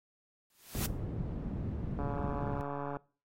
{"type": "noise with exponential growth", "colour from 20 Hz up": "white", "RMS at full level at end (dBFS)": -34, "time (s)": [0.5, 0.86], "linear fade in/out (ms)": 2, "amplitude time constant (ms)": 78}
{"type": "low-pass noise", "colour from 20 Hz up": "white", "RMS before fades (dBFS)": -37, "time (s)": [0.75, 2.61], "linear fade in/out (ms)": 0, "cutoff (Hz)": 180, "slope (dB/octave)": 12}
{"type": "click train", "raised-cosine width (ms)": 1, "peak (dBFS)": -25, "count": 140, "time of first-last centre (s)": [1.99, 2.969], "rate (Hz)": 142}
{"effects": ["noise-tail reverb RT60 0.4 s tail -22 dB re dry", "AAC 48 kbps"]}